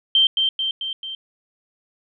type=tone with echo; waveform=sine; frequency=3136 Hz; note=G7; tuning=in tune; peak=-12 dBFS; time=0.15-0.27 s; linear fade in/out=2 ms; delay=220 ms; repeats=4; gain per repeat=-4 dB; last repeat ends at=1.15 s; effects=none